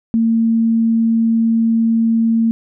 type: tone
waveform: sine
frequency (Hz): 227.2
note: A#3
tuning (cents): -44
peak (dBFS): -11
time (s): 0.14-2.51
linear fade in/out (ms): 0
effects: none